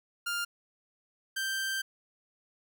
sawtooth tone pair in turn, 1400 / 1567.9 Hz, F6 / G6, +4 / 0 cents, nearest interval major second, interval 196 cents, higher second, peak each -27 dBFS, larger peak neither, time 0.26-0.45 / 1.36-1.82 s, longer second, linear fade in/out 10 ms, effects none

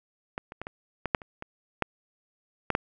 clicks, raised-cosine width 0.5 ms, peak -17 / -25 / -20 / -21 / -14 / -6 / -28 / -22 / -9 / -10 / -8 dBFS, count 11, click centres 0.379 / 0.521 / 0.616 / 0.669 / 1.057 / 1.148 / 1.218 / 1.424 / 1.823 / 2.703 / 2.751 s, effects none

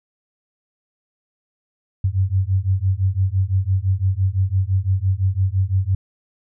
sine beating tone pair, 92.5 / 98.4 Hz, F#2 / G2, 0 / +7 cents, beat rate 5.9 Hz, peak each -19 dBFS, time 2.04-5.95 s, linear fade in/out 5 ms, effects none

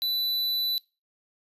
square tone, 3980 Hz, B7, 13 cents sharp, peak -26 dBFS, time 0.02-0.78 s, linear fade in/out 0 ms, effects noise-tail reverb RT60 0.3 s tail -22 dB re dry + resampled to 32000 Hz

